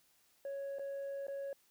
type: tone with dropouts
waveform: sine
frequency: 554.4 Hz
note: C#5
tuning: in tune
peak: -36 dBFS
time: 0.45-1.53 s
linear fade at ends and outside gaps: 2 ms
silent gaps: 0.786-0.794 / 1.269-1.282 s
effects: tanh soft clip ceiling -38 dBFS + white hiss -71 dBFS RMS until 1.7 s